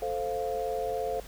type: chord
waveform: sine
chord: F major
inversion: first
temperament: equal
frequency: 440 / 523.3 / 698.5 Hz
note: A4 / C5 / F5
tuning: 0 / 0 / 0 cents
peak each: -33 dBFS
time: 0.02-1.2 s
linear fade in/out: 2 ms
effects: added 50 Hz sine -48 dBFS peak until 1.27 s + pink hiss -49 dBFS RMS until 1.27 s